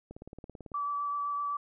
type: click train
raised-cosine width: 2 ms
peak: -31 dBFS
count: 12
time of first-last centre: 0.11-0.718 s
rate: 18.1 Hz
type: tone with vibrato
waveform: sine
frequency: 1154 Hz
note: D6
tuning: 31 cents flat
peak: -30 dBFS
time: 0.74-1.57 s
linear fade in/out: 5 ms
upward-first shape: triangle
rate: 7.8 Hz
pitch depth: 13 cents each way
effects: none